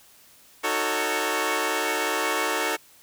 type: chord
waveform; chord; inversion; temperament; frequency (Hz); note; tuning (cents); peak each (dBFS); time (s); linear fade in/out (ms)
10% pulse; D# half-diminished seventh; none; equal with one note detuned; 311.1 / 370 / 445.1 / 554.4; D#4 / F#4 / A4 / C#5; 0 / 0 / +20 / 0; -22 / -22 / -19 / -22; 0.63-2.77; 20
effects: white hiss -54 dBFS RMS until 3.02 s